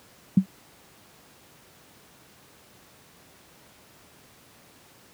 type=tone with exponential decay; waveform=sine; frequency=189.5 Hz; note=F#3; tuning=42 cents sharp; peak=-9 dBFS; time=0.37-0.46 s; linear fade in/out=5 ms; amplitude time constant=18 ms; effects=pink hiss -54 dBFS RMS until 5.13 s + high-pass 100 Hz 12 dB/octave